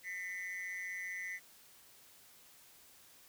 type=tone with amplitude modulation; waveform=triangle; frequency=2000 Hz; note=B6; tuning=21 cents sharp; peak=-34 dBFS; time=0.03-1.4 s; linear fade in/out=50 ms; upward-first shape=sine; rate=185 Hz; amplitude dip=90%; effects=white hiss -61 dBFS RMS until 3.28 s